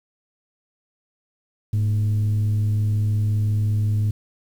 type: tone with frequency modulation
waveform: sine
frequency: 104.8 Hz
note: G#2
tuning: 16 cents sharp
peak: -16 dBFS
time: 1.73-4.11 s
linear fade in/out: 5 ms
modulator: 124 Hz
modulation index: 0.27
effects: tanh soft clip ceiling -15 dBFS + 8-bit